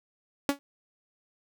sawtooth tone with exponential decay, 281.6 Hz, C#4, 27 cents sharp, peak -15 dBFS, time 0.49-0.59 s, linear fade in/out 0 ms, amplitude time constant 20 ms, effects none

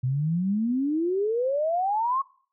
sine exponential sweep, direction up, 123.47 to 1108.7 Hz, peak -22 dBFS, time 0.03-2.22 s, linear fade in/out 10 ms, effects noise-tail reverb RT60 0.5 s tail -22 dB re dry

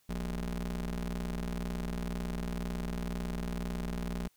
30% pulse ring-modulated tone, 62 Hz, B1, 7 cents sharp, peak -28 dBFS, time 0.09-4.28 s, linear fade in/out 5 ms, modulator 113 Hz, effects white hiss -70 dBFS RMS until 4.36 s

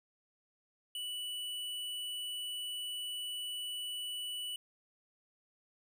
sine tone with hard clipping, 2960 Hz, F#7, in tune, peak -39 dBFS, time 0.95-4.56 s, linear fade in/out 2 ms, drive 13 dB, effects none

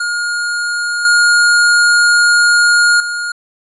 square tone with level steps, 1426 Hz, F6, 36 cents sharp, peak -16 / -8 / -18 dBFS, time 0-3.32 s, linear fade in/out 5 ms, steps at 1.05 / 3 s, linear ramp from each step 2 ms, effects resampled to 24000 Hz

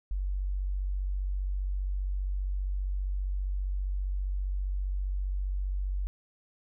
sine tone, 47.53 Hz, F#1, 47 cents sharp, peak -28 dBFS, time 0.11-6.07 s, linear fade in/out 0 ms, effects none

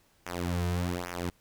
sawtooth tone with flanger, 88.1 Hz, F2, 16 cents sharp, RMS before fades -32 dBFS, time 0.26-1.3 s, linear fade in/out 5 ms, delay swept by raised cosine 0.23 to 3.63 ms, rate 1.2 Hz, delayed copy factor -1, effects pink hiss -66 dBFS RMS until 1.4 s

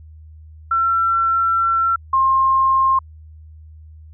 sine tone pair in turn, 1351 / 1063.3 Hz, E6 / C6, +42 / +28 cents, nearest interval major third, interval 414 cents, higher first, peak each -14 / -12 dBFS, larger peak second, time 0.71-1.96 / 2.13-2.99 s, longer first, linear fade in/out 5 ms, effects added 78 Hz sine -38 dBFS peak until 4.13 s

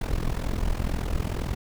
brown noise with amplitude modulation, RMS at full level -23 dBFS, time 0.01-1.55 s, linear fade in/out 5 ms, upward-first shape sine, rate 42.1 Hz, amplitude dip 85%, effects none

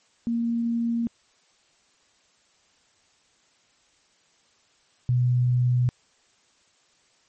sine tone pair in turn, 233.1 / 123.87 Hz, A#3 / B2, 0 / +6 cents, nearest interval major seventh, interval 1094 cents, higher first, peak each -22 / -18 dBFS, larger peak second, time 0.27-1.07 / 5.09-5.89 s, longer neither, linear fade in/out 0 ms, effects white hiss -63 dBFS RMS until 7.28 s + MP3 32 kbps

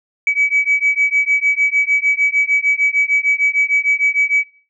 sine beating tone pair, 2278 / 2284.6 Hz, C#7 / D7, +47 / -48 cents, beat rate 6.6 Hz, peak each -15 dBFS, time 0.27-4.44 s, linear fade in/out 2 ms, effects noise-tail reverb RT60 0.4 s tail -17 dB re dry + tanh soft clip ceiling -6 dBFS

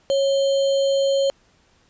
sine tone with sample-and-hold, 549 Hz, C#5, 17 cents flat, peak -16 dBFS, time 0.1-1.3 s, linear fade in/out 0 ms, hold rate 3675 Hz, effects pink hiss -59 dBFS RMS until 1.89 s + resampled to 16000 Hz

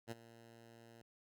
10% pulse tone with ADSR envelope, 115.7 Hz, A#2, 13 cents flat, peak -33 dBFS, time 0.07-1.02 s, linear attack 43 ms, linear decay 23 ms, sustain -17 dB, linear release 4 ms, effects none

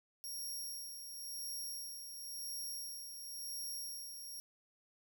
15% pulse tone with tremolo, 5588 Hz, F8, in tune, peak -35 dBFS, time 0.24-4.4 s, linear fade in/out 0 ms, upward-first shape sine, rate 0.95 Hz, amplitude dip 50%, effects 12-bit

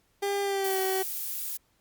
30% pulse tone with pitch glide, 400.7 to 380.4 Hz, G4 to F#4, +38 to +48 cents, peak -24 dBFS, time 0.22-1.03 s, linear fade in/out 10 ms, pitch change -90 cents, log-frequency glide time 0.42-0.79 s
violet noise, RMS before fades -33 dBFS, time 0.64-1.57 s, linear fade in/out 5 ms
effects pink hiss -69 dBFS RMS until 1.8 s + Opus 48 kbps

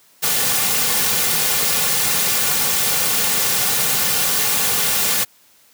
white noise with comb filter, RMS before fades -18 dBFS, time 0.22-5.25 s, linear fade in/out 20 ms, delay 3.1 ms, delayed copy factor -0.6, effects white hiss -53 dBFS RMS until 5.73 s + high-pass 100 Hz 12 dB/octave

